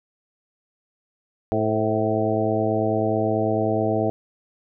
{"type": "harmonic tone with a mistuned harmonic", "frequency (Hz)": 109.2, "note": "A2", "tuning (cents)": -13, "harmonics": [1, 2, 3, 4, 5, 6, 7], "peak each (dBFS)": [-27, -28, -26, -26, -29, -25, -29], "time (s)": [1.52, 4.1], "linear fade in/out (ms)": 0, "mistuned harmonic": 5, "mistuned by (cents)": -45, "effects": []}